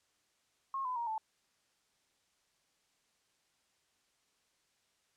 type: tone with pitch steps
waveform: sine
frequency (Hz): 1080 / 1007.7 / 940.2 / 877.2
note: C#6 / B5 / A#5 / A5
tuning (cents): -45 / +35 / +15 / -6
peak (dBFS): -34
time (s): 0.74-1.18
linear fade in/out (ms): 2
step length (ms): 110
effects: white hiss -75 dBFS RMS until 5.16 s + low-pass 8000 Hz 12 dB/octave